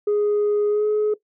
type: tone with pitch glide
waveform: sine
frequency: 415.3 to 423.8 Hz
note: G#4 to G#4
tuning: 0 to +35 cents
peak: -15 dBFS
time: 0.07-1.14 s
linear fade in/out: 5 ms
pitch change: +35 cents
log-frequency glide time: 0.69-0.86 s
effects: noise-tail reverb RT60 0.1 s tail -18 dB re dry + tanh soft clip ceiling -15 dBFS